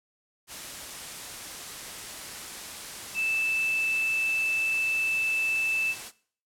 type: tone in noise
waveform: sine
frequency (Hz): 2637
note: E7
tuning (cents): 0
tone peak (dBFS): -25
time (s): 3.14-5.95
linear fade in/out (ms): 50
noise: white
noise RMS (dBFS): -39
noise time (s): 0.47-6.12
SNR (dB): +11
effects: noise-tail reverb RT60 0.5 s tail -19 dB re dry + low-pass 11000 Hz 12 dB/octave